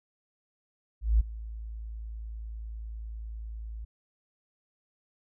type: tone with ADSR envelope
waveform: sine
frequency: 55 Hz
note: A1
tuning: in tune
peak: -17 dBFS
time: 1.01-3.85 s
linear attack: 190 ms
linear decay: 14 ms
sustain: -19 dB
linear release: 10 ms
effects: none

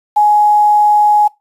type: tone with quantisation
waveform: sine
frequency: 837 Hz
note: G#5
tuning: 13 cents sharp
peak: -6 dBFS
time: 0.16-1.28 s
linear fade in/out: 10 ms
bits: 6
effects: noise-tail reverb RT60 0.2 s tail -21 dB re dry + resampled to 32000 Hz

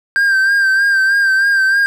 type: tone with vibrato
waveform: triangle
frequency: 1583 Hz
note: G6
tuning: 17 cents sharp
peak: -8 dBFS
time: 0.16-1.86 s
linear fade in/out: 0 ms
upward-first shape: sine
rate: 3.2 Hz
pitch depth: 42 cents each way
effects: none

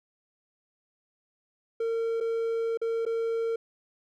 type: tone with dropouts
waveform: triangle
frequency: 456.7 Hz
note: A#4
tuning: 36 cents flat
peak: -24 dBFS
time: 1.8-3.56 s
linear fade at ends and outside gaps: 5 ms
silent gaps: 2.203-2.208 / 2.774-2.815 / 3.053-3.063 s
effects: none

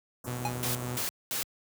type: band-stop noise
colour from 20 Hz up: pink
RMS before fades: -41 dBFS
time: 0.24-1.05 s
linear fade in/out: 5 ms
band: 1500 to 6000 Hz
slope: 48 dB/octave
type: tone with tremolo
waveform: sawtooth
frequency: 123.47 Hz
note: B2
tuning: in tune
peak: -28 dBFS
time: 0.26-0.99 s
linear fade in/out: 20 ms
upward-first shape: sine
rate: 5.1 Hz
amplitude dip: 25%
type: tone with exponential decay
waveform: square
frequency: 830.6 Hz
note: G#5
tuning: in tune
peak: -26 dBFS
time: 0.45-0.57 s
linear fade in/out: 2 ms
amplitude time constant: 25 ms
type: noise bursts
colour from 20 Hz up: white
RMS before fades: -32 dBFS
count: 3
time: 0.63-1.43 s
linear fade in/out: 0 ms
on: 120 ms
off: 220 ms
effects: high-pass 80 Hz 12 dB/octave

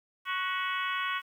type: harmonic tone with a mistuned harmonic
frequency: 370 Hz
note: F#4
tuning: in tune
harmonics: 3 / 4 / 5 / 6 / 7 / 8 / 9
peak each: -33 / -35 / -37 / -39 / -40 / -41 / -42 dBFS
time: 0.25-1.22 s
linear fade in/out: 50 ms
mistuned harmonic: 5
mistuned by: +56 cents
effects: 10-bit

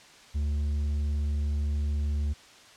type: tone with low-pass filter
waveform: square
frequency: 73.42 Hz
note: D2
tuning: in tune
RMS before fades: -28 dBFS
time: 0.34-2.34 s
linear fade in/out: 20 ms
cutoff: 160 Hz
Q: 0.54
effects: white hiss -52 dBFS RMS until 2.76 s + low-pass 6000 Hz 12 dB/octave

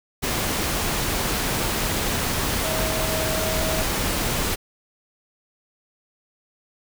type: tone in noise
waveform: sine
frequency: 636 Hz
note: D#5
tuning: 38 cents sharp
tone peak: -28 dBFS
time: 2.63-3.83 s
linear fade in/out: 20 ms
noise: pink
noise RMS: -24 dBFS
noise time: 0.22-4.56 s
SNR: -7 dB
effects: none

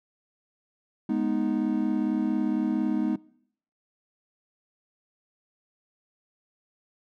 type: chord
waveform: triangle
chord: G# minor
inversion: none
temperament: equal with one note detuned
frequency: 209.2 / 246.9 / 311.1 Hz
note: G#3 / B3 / D#4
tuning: +13 / 0 / 0 cents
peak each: -26 dBFS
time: 1.09-3.16 s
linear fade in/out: 5 ms
effects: noise-tail reverb RT60 0.7 s tail -23 dB re dry

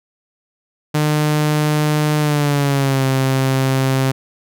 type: tone with pitch glide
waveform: sawtooth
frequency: 151.1 to 133.07 Hz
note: D3 to C3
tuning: +50 to +30 cents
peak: -10 dBFS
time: 0.94-4.12 s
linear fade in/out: 10 ms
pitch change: -220 cents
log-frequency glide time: 2.19-3.05 s
effects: none

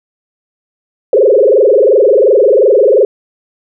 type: tone with frequency modulation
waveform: sine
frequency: 473 Hz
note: A#4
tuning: 25 cents sharp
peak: -4 dBFS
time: 1.13-3.05 s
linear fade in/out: 2 ms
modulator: 22.8 Hz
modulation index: 3.6
effects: none

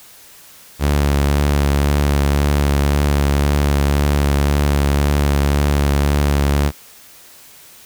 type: tone with vibrato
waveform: sawtooth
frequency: 71.6 Hz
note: D2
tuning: 43 cents flat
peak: -9 dBFS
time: 0.79-6.72 s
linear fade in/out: 50 ms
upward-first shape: triangle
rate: 1.9 Hz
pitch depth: 26 cents each way
effects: white hiss -43 dBFS RMS until 7.85 s

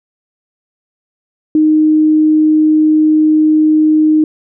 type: tone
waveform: sine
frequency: 309.3 Hz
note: D#4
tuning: 10 cents flat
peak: -6 dBFS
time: 1.55-4.24 s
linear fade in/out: 2 ms
effects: none

